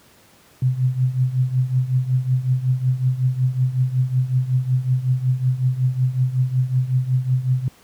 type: tone with tremolo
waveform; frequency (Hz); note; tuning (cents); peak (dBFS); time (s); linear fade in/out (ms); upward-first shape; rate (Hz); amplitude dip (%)
sine; 128.2; C3; -35; -12; 0.62-7.68; 2; triangle; 5.4; 85
effects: pink hiss -52 dBFS RMS until 7.83 s + high-pass 80 Hz 12 dB/octave